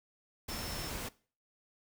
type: tone in noise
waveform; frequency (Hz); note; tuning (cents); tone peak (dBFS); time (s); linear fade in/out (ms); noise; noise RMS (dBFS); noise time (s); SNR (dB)
sine; 5340; E8; +22; -44; 0.49-0.9; 10; pink; -40; 0.48-1.09; -7
effects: noise-tail reverb RT60 0.4 s tail -20 dB re dry